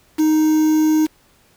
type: tone with quantisation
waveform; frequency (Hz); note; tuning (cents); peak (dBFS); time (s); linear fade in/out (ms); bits
triangle; 311.1; D#4; 0; -10; 0.18-1.07; 20; 5
effects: pink hiss -55 dBFS RMS until 1.56 s